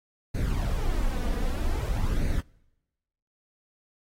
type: noise with flanger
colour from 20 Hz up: brown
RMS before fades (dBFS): -26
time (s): 0.34-2.41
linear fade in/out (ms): 10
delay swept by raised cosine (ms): 0.46 to 4.16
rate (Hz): 0.52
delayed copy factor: +0.6
effects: noise-tail reverb RT60 1.0 s tail -26 dB re dry + AAC 48 kbps